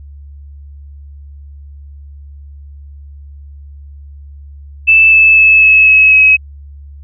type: tone with pitch steps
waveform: sine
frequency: 2637 / 2620 / 2604 / 2587 / 2571 / 2555 Hz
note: E7 / E7 / E7 / E7 / E7 / D#7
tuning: 0 / -11 / -22 / -33 / -44 / +45 cents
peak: -3 dBFS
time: 4.87-6.37 s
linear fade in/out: 20 ms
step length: 250 ms
effects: added 71 Hz sine -30 dBFS peak until 7.03 s